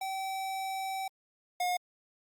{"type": "tone pair in turn", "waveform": "square", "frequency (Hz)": [769, 718.4], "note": ["G5", "F5"], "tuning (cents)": [-33, 49], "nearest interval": "minor second", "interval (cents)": 118, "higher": "first", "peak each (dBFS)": [-34, -29], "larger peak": "second", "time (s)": [[0.01, 1.08], [1.6, 1.77]], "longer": "first", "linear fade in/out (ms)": 5, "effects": ["Opus 48 kbps"]}